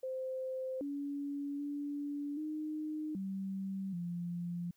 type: tone with pitch steps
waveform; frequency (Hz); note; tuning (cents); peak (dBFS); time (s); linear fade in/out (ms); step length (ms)
sine; 520 / 284 / 288.1 / 307.2 / 193.1 / 173.6; C5 / C#4 / D4 / D#4 / G3 / F3; -11 / +42 / -33 / -22 / -26 / -10; -36; 0.03-4.71; 5; 780
effects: white hiss -75 dBFS RMS until 4.76 s